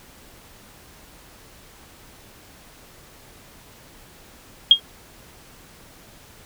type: tone with exponential decay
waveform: sine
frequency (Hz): 3251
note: G#7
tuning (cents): -38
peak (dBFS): -3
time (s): 4.71-4.8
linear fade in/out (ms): 2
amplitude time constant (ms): 19
effects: pink hiss -48 dBFS RMS until 6.45 s